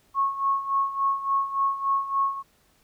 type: tone with tremolo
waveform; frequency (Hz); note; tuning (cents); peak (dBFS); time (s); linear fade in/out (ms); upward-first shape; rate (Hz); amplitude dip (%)
sine; 1097; C#6; -18; -19; 0.14-2.43; 50; sine; 3.5; 75
effects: pink hiss -63 dBFS RMS until 2.83 s